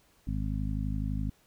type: harmonic tone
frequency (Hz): 51.91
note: G#1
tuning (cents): 0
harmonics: 1 / 2 / 3 / 4 / 5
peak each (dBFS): -32 / -35 / -37 / -38 / -39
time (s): 0.27-1.3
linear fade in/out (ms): 5
effects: pink hiss -65 dBFS RMS until 1.46 s